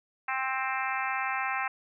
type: harmonic tone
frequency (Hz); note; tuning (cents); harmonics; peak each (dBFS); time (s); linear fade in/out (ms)
263.2; C4; +10; 3 / 4 / 5 / 6 / 7 / 8 / 9 / 10; -34 / -35 / -36 / -37 / -37 / -38 / -39 / -39; 0.28-1.68; 5
effects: none